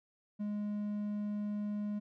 triangle tone, 207.7 Hz, G#3, in tune, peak -32 dBFS, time 0.39-2 s, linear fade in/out 20 ms, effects none

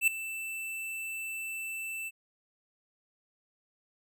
square tone with ADSR envelope, 2657 Hz, E7, 13 cents sharp, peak -20 dBFS, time 0.01-2.11 s, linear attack 66 ms, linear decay 3 ms, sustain -16 dB, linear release 36 ms, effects none

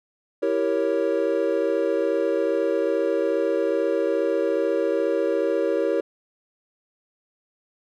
triangle chord, E diminished seventh, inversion none, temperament equal, 329.6 / 392 / 466.2 / 554.4 Hz, E4 / G4 / Bb4 / Db5, 0 / 0 / 0 / 0 cents, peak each -25 / -24 / -23 / -23 dBFS, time 0.42-6.01 s, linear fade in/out 10 ms, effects none

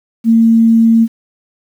sine tone, 227.3 Hz, A#3, 43 cents flat, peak -5 dBFS, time 0.24-1.08 s, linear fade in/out 50 ms, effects 7-bit

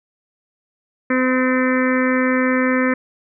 harmonic tone, 256.4 Hz, C4, 35 cents flat, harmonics 1 / 2 / 4 / 5 / 6 / 7 / 8 / 9, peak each -17 / -21 / -28 / -27 / -28 / -24 / -27 / -31 dBFS, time 1.1-2.94 s, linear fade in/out 5 ms, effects none

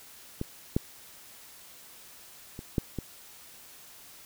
clicks, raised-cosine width 3 ms, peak -18 / -11 / -26 / -12 / -19 dBFS, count 5, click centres 0.414 / 0.765 / 2.591 / 2.782 / 2.987 s, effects white hiss -51 dBFS RMS until 4.25 s

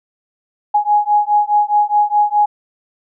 sine beating tone pair, 830.6 / 835.4 Hz, G#5 / G#5, 0 / +10 cents, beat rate 4.8 Hz, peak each -14 dBFS, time 0.74-2.46 s, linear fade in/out 10 ms, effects none

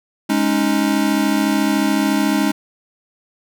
square chord, Ab suspended fourth, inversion none, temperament equal, 207.7 / 277.2 / 311.1 Hz, Ab3 / Db4 / Eb4, 0 / 0 / 0 cents, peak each -20 dBFS, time 0.29-2.52 s, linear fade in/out 10 ms, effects none

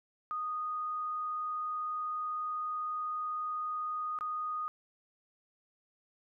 sine tone with dropouts, 1238 Hz, D#6, 9 cents flat, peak -33 dBFS, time 0.31-4.68 s, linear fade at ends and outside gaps 0 ms, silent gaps 4.188-4.209 s, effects none

